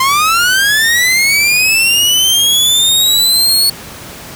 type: linear sweep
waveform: sawtooth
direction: up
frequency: 1034 to 4407 Hz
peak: -5 dBFS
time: 0-3.7 s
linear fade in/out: 5 ms
effects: pink hiss -30 dBFS RMS until 4.35 s + high-pass 60 Hz 12 dB/octave